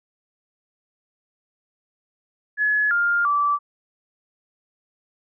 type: tone with pitch steps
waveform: sine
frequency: 1699 / 1404.1 / 1160.5 Hz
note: G#6 / F6 / D6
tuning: +39 / +9 / -21 cents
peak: -17 dBFS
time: 2.57-3.59 s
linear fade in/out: 50 ms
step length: 340 ms
effects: none